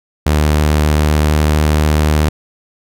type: tone with pitch glide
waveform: sawtooth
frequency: 75.6 to 76.13 Hz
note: D#2 to D#2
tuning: -49 to -37 cents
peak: -6 dBFS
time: 0.26-2.29 s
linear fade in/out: 5 ms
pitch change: +12 cents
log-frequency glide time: 1.03-1.44 s
effects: none